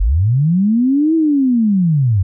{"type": "linear two-way sweep", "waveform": "sine", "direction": "up then down", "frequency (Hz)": [40.22, 328.8, 88], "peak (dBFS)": -10, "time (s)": [0, 2.23], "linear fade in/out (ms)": 10, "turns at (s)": 1.15, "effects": []}